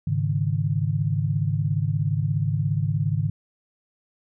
sine chord, Ab suspended fourth, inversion none, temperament equal, 103.83 / 138.59 / 155.56 Hz, Ab2 / Db3 / Eb3, 0 / 0 / 0 cents, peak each -25 dBFS, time 0.07-3.3 s, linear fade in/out 5 ms, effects none

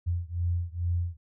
sine beating tone pair, 85.9 / 88.2 Hz, F2 / F2, -28 / +18 cents, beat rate 2.3 Hz, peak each -29 / -30 dBFS, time 0.06-1.17 s, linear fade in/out 20 ms, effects none

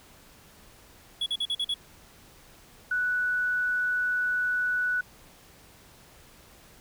triangle tone bursts, 3369 Hz, G#7, 24 cents sharp, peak -24 dBFS, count 6, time 1.21-1.742 s, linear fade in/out 5 ms, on 52 ms, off 44 ms
sine tone, 1480 Hz, F#6, in tune, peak -24 dBFS, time 2.91-5.01 s, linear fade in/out 5 ms
effects pink hiss -54 dBFS RMS until 6.8 s

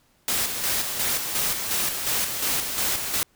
white noise with tremolo, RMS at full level -24 dBFS, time 0.28-3.23 s, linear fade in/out 0 ms, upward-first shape square, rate 2.8 Hz, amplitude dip 45%, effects pink hiss -63 dBFS RMS until 3.35 s

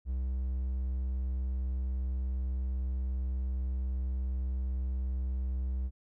triangle tone with vibrato, 64.1 Hz, C2, 35 cents flat, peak -28 dBFS, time 0.05-5.91 s, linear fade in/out 50 ms, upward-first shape sine, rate 20 Hz, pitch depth 16 cents each way, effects none

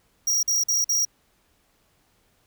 square tone bursts, 5690 Hz, F8, 31 cents sharp, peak -20 dBFS, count 4, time 0.27-1.051 s, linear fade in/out 5 ms, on 160 ms, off 47 ms, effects pink hiss -65 dBFS RMS until 2.46 s

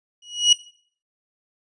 30% pulse tone with exponential growth, 2909 Hz, F#7, 30 cents flat, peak -6 dBFS, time 0.22-0.53 s, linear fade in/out 5 ms, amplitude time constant 66 ms, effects noise-tail reverb RT60 0.5 s tail -18 dB re dry + resampled to 22050 Hz

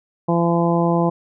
harmonic tone, 170 Hz, F3, 46 cents flat, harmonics 1 / 2 / 3 / 4 / 5 / 6, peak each -18 / -21 / -23 / -24 / -25 / -26 dBFS, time 0.28-1.1 s, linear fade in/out 10 ms, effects none

